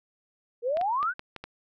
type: exponential sweep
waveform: sine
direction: up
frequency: 454.4 to 1568 Hz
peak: -24 dBFS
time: 0.62-1.14 s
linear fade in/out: 50 ms
type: clicks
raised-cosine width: 0.3 ms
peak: -22 dBFS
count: 6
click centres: 0.771 / 0.813 / 1.029 / 1.194 / 1.363 / 1.44 s
effects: none